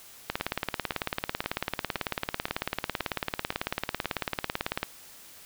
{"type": "two click trains", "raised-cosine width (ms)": 0.3, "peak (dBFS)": [-24, -11], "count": [8, 83], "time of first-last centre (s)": [[0.4, 4.046], [0.3, 4.83]], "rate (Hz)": [1.92, 18.1], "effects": ["white hiss -50 dBFS RMS until 5.45 s"]}